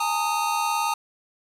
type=chord; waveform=square; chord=Ab suspended second; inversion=none; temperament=equal with one note detuned; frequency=830.6 / 908.9 / 1244.5 Hz; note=Ab5 / Bb5 / Eb6; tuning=0 / -44 / 0 cents; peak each=-29 / -26 / -28 dBFS; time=0-0.94 s; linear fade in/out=5 ms; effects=resampled to 32000 Hz + 8-bit